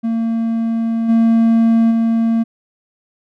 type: tone with level steps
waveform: triangle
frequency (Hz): 227.8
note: A#3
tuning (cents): -40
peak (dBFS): -13 / -7 / -10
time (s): 0.03-2.44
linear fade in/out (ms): 20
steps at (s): 1.08 / 1.9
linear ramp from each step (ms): 20
effects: none